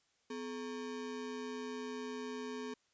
square ring-modulated tone, 340 Hz, F4, 46 cents flat, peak -38 dBFS, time 0.3-2.74 s, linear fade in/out 5 ms, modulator 88.1 Hz, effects white hiss -75 dBFS RMS until 2.93 s + resampled to 16000 Hz

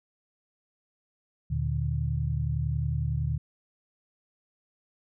sine tone cluster, 77 / 118.1 / 149 Hz, D#2 / A#2 / D3, -17 / +23 / +25 cents, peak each -30 dBFS, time 1.5-3.38 s, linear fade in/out 10 ms, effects none

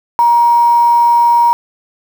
sine tone with quantisation, 946 Hz, A#5, 25 cents sharp, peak -6 dBFS, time 0.19-1.53 s, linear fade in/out 0 ms, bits 5, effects none

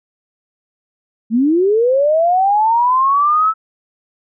sine linear sweep, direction up, 211.8 to 1318.5 Hz, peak -10 dBFS, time 1.3-3.54 s, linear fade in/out 50 ms, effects none

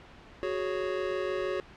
square chord, F# suspended second, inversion none, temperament just, 370 / 416.2 / 555 Hz, F#4 / G#4 / C#5, 0 / +4 / +2 cents, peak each -33 / -36 / -35 dBFS, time 0.43-1.6 s, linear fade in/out 0 ms, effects pink hiss -51 dBFS RMS until 1.76 s + low-pass 3000 Hz 12 dB/octave

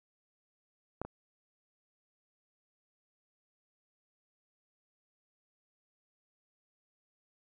clicks, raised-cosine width 1 ms, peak -21 / -28 dBFS, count 2, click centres 1.016 / 1.05 s, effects none

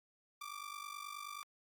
sawtooth ring-modulated tone, 1174.7 Hz, D6, in tune, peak -38 dBFS, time 0.41-1.43 s, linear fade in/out 0 ms, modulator 24.7 Hz, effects Opus 48 kbps

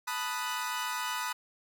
sawtooth chord, B dominant seventh, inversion third, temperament equal, 880 / 987.8 / 1244.5 / 1480 Hz, A5 / B5 / D#6 / F#6, 0 / 0 / 0 / 0 cents, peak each -37 / -32 / -34 / -35 dBFS, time 0.07-1.33 s, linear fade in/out 10 ms, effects none

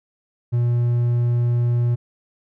triangle tone, 120 Hz, B2, 49 cents flat, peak -14 dBFS, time 0.52-1.96 s, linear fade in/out 20 ms, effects none

